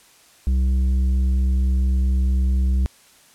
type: tone with tanh clipping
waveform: sine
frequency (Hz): 64.6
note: C2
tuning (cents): -21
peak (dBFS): -17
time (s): 0.47-2.86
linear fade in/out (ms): 0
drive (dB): 7
effects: white hiss -52 dBFS RMS until 3.34 s + low-pass 11000 Hz 12 dB/octave